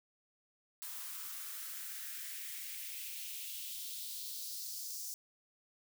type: noise with high-pass filter sweep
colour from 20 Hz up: blue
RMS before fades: -44 dBFS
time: 0.82-5.14 s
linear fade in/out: 0 ms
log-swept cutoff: 1000 to 5700 Hz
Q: 2.6
effects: none